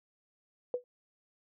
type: tone with exponential decay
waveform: sine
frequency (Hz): 493.9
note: B4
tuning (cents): 0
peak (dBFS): -25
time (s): 0.74-0.84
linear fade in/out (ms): 1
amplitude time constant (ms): 20
effects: none